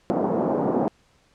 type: band-pass noise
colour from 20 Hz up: pink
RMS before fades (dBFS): -23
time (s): 0.1-0.88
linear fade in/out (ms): 0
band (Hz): 180 to 830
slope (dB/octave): 24
effects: pink hiss -61 dBFS RMS until 1.34 s + low-pass 7000 Hz 12 dB/octave